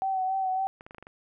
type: tone with vibrato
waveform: sine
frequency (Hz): 760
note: F#5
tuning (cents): +46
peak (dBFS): -25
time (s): 0.02-0.67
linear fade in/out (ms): 0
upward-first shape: sine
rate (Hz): 3.6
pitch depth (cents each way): 29
type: clicks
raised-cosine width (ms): 0.5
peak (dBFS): -30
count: 7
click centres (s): 0.809 / 0.865 / 0.909 / 0.947 / 0.983 / 1.026 / 1.069
effects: none